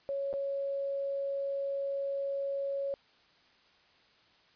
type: tone with dropouts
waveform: sine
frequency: 554.4 Hz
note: C#5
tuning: in tune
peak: -31 dBFS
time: 0.09-2.94 s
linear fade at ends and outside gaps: 0 ms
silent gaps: 0.329-0.338 s
effects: white hiss -64 dBFS RMS until 4.55 s + resampled to 11025 Hz